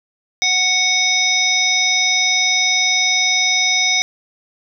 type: harmonic tone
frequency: 740 Hz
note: F#5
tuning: in tune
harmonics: 1 / 3 / 5 / 7 / 8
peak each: -27 / -17 / -19 / -20 / -21 dBFS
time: 0.42-4.02 s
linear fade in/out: 0 ms
effects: none